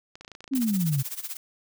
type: clicks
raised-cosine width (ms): 0.2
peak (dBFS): -26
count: 12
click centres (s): 0.155 / 0.21 / 0.248 / 0.279 / 0.317 / 0.351 / 0.406 / 0.442 / 0.478 / 0.536 / 0.575 / 0.619
type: exponential sweep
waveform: sine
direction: down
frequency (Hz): 278.8 to 128.2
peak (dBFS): -22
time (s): 0.51-1.03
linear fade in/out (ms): 20
type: noise with tremolo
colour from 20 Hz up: blue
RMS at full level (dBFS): -32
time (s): 0.55-1.37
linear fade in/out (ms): 2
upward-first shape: sine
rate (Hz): 16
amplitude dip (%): 85
effects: none